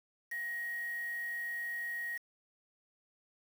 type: tone with quantisation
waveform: sine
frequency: 1886 Hz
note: A#6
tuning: 20 cents sharp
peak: -36 dBFS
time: 0.31-2.18 s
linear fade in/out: 10 ms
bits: 8
effects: none